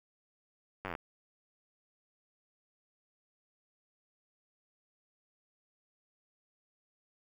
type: slowing click train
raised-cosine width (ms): 0.5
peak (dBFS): -23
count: 10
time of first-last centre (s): 0.85-0.952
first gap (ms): 10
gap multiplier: 1.03
effects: 9-bit